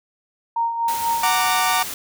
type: tone with tremolo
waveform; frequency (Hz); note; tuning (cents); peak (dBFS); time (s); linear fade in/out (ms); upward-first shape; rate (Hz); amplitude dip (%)
sine; 927; A#5; -10; -17; 0.56-1.41; 5; sine; 4.1; 55
type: noise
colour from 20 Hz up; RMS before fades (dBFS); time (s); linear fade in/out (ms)
white; -30; 0.88-1.94; 2
type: chord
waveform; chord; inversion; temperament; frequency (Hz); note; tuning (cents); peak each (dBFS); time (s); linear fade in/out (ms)
sawtooth; Gb augmented; none; equal with one note detuned; 740 / 923.8 / 1174.7; Gb5 / Bb5 / D6; 0 / -16 / 0; -18; 1.23-1.83; 5
effects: none

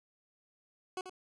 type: tone with echo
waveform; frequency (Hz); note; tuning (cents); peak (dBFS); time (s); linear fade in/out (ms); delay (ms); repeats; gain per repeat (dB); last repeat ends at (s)
20% pulse; 370; F#4; 0; -31; 0.97-1.01; 2; 86; 1; -8; 1.096
effects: resampled to 22050 Hz

